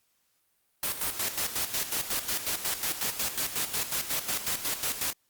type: noise with tremolo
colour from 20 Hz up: white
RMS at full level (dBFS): -29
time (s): 0.83-5.13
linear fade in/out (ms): 2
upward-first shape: square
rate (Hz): 5.5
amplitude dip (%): 65
effects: white hiss -72 dBFS RMS until 5.29 s + Opus 48 kbps